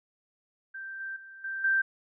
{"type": "tone with level steps", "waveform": "sine", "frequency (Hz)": 1568, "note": "G6", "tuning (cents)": 0, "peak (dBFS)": [-37, -34, -45, -32, -22], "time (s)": [0.74, 1.82], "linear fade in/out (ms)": 10, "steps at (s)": [1, 1.16, 1.44, 1.64], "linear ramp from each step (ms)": 5, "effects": []}